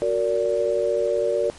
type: chord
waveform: sine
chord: Gb augmented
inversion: none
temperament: just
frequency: 370 / 462.5 / 578.1 Hz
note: Gb4 / Bb4 / D5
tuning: 0 / -14 / -27 cents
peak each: -26 / -23 / -22 dBFS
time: 0.02-1.5 s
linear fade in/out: 0 ms
effects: pink hiss -45 dBFS RMS until 1.58 s + MP3 48 kbps